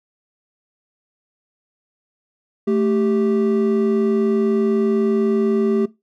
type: tone pair together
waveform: triangle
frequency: 220 / 392 Hz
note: A3 / G4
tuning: 0 / 0 cents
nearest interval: minor seventh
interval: 1000 cents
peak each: -16 dBFS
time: 2.67-5.86 s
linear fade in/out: 10 ms
effects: noise-tail reverb RT60 0.2 s tail -19 dB re dry